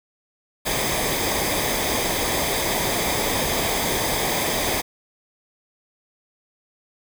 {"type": "noise with comb filter", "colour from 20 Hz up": "pink", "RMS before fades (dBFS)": -23, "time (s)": [0.65, 4.82], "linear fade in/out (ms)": 20, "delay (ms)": 0.71, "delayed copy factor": -0.6, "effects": []}